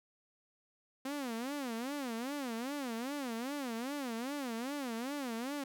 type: tone with vibrato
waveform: sawtooth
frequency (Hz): 256.4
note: C4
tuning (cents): -35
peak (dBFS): -33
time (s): 1.05-5.64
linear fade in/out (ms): 5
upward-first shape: sine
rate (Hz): 2.5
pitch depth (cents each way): 230
effects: none